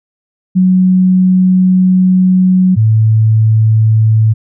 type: tone pair in turn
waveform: sine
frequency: 185 / 110 Hz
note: F#3 / A2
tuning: 0 / 0 cents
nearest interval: major sixth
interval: 900 cents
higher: first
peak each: -5 dBFS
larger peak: neither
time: 0.55-2.76 / 2.76-4.34 s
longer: first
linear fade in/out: 20 ms
effects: none